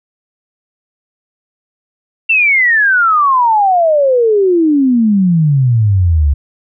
sine exponential sweep, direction down, 2727 to 68.2 Hz, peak -7 dBFS, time 2.29-6.34 s, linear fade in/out 10 ms, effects none

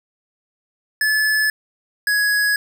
square tone pair in turn, 1726 / 1672 Hz, A6 / G#6, -34 / +11 cents, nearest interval minor second, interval 55 cents, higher first, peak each -16 / -16 dBFS, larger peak neither, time 1.01-1.5 / 2.07-2.56 s, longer neither, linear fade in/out 2 ms, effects none

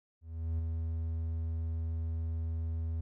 triangle tone with ADSR envelope, 81.5 Hz, E2, 19 cents flat, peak -27 dBFS, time 0.21-3.01 s, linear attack 380 ms, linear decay 5 ms, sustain -3 dB, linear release 7 ms, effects none

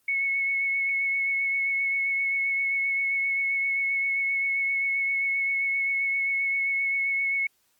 sine tone with vibrato, 2200 Hz, C#7, 14 cents flat, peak -23 dBFS, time 0.08-7.47 s, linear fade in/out 5 ms, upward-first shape sine, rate 7.6 Hz, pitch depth 14 cents each way, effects white hiss -68 dBFS RMS until 7.79 s + Opus 24 kbps

